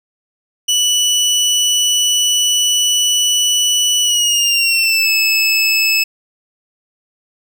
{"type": "tone with pitch glide", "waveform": "25% pulse", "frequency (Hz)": [2960, 2607], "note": ["F#7", "E7"], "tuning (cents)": [0, -20], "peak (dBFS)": -8, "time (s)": [0.68, 6.04], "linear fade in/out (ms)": 10, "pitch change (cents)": -220, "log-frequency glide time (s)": [4.02, 5.11], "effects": []}